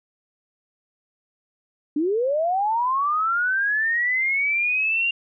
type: linear sweep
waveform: sine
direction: up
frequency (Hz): 281.5 to 2796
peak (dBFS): -19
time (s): 1.96-5.11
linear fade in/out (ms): 5
effects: none